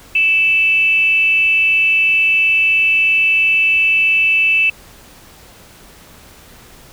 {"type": "tone with frequency modulation", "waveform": "sine", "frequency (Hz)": 2637, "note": "E7", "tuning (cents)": 0, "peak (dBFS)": -10, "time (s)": [0.15, 4.7], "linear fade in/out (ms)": 5, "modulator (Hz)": 355, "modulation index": 0.3, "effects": ["pink hiss -42 dBFS RMS until 6.92 s"]}